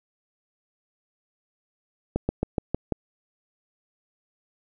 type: slowing click train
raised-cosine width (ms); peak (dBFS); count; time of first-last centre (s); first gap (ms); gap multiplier
2; -10; 6; 2.16-2.923; 130; 1.08
effects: none